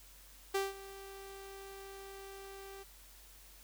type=tone with ADSR envelope; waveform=sawtooth; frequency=391.2 Hz; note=G4; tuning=4 cents flat; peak=-26 dBFS; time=0.54-2.84 s; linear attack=10 ms; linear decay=180 ms; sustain=-18 dB; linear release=20 ms; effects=added 47 Hz sine -59 dBFS peak until 3.63 s + white hiss -59 dBFS RMS until 3.63 s